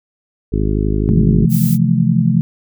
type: harmonic tone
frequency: 51.91 Hz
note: G#1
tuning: in tune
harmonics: 1 / 2 / 3 / 4 / 5 / 6 / 7 / 8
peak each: -17 / -20 / -22 / -23 / -24 / -25 / -25 / -26 dBFS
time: 0.52-1.46 s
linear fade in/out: 10 ms
type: chord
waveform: sine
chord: F major seventh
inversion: second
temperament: just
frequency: 130.96 / 163.7 / 174.61 / 218.3 Hz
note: C3 / E3 / F3 / A3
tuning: +2 / -12 / 0 / -13 cents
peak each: -16 dBFS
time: 1.09-2.41 s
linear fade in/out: 0 ms
type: noise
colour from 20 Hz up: violet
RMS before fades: -25 dBFS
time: 1.49-1.78 s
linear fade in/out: 50 ms
effects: none